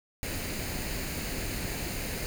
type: noise with comb filter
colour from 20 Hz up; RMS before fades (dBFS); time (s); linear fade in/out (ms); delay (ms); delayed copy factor
pink; -34; 0.23-2.26; 0; 0.44; +0.5
effects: none